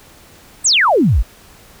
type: exponential sweep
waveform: sine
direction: down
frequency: 8790 to 41.1 Hz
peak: -9 dBFS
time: 0.64-1.23 s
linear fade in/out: 20 ms
effects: pink hiss -44 dBFS RMS until 1.8 s